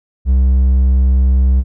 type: tone with hard clipping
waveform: sine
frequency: 65 Hz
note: C2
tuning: 11 cents flat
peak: -9 dBFS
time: 0.25-1.64 s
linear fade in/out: 50 ms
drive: 3 dB
effects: none